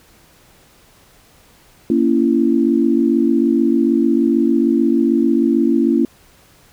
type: chord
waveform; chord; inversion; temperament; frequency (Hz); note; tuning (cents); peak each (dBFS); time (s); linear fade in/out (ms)
sine; A# diminished; none; just; 233.1 / 279.7 / 335.6; A#3 / C#4 / E4; 0 / +16 / +31; -16; 1.9-6.05; 2
effects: pink hiss -50 dBFS RMS until 6.72 s